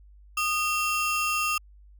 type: ring-modulated tone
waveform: 45% pulse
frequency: 1975.5 Hz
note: B6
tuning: in tune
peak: -21 dBFS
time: 0.37-1.58 s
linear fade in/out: 5 ms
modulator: 743 Hz
effects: added 50 Hz sine -49 dBFS peak until 1.99 s